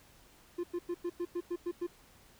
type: tone bursts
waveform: triangle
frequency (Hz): 349.2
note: F4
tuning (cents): 0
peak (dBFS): -30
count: 9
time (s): 0.58-1.869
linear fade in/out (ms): 10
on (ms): 57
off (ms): 97
effects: pink hiss -61 dBFS RMS until 2.39 s